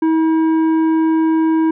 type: tone with tanh clipping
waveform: triangle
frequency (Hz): 320.9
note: E4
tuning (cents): -46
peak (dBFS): -13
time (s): 0.02-1.71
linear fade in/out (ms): 5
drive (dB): 13
effects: none